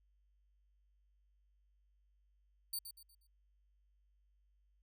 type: tone with echo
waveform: 5% pulse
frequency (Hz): 4572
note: D8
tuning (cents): -47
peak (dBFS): -31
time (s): 2.73-2.79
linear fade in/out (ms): 5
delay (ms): 120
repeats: 4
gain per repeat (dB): -9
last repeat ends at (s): 3.27
effects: added 50 Hz sine -70 dBFS peak until 4.82 s